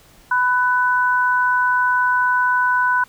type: tone pair together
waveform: sine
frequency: 997.1 / 1494 Hz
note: B5 / F#6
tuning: +16 / +16 cents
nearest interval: perfect fifth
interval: 700 cents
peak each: -17 dBFS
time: 0.31-3.04 s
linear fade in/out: 5 ms
effects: pink hiss -50 dBFS RMS until 3.08 s